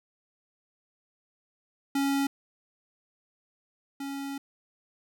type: tone pair in turn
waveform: square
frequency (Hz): 277.2 / 277.2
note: C#4 / C#4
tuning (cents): 0 / 0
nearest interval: unison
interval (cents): 0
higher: neither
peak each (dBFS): -25 / -34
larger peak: first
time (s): 1.95-2.27 / 4-4.38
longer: second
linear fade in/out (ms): 5
effects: none